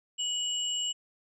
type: tone pair together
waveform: sine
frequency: 2930 / 7488 Hz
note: F#7 / A#8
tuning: -18 / +7 cents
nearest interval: octave + major third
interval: 1625 cents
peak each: -30 / -34 dBFS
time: 0.18-0.93 s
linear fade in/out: 20 ms
effects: none